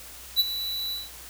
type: tone with ADSR envelope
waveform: square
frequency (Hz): 3951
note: B7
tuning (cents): 0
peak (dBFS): -16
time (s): 0.36-1.1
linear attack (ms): 38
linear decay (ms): 27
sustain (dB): -13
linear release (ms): 180
effects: added 60 Hz sine -51 dBFS peak until 1.29 s + white hiss -44 dBFS RMS until 1.29 s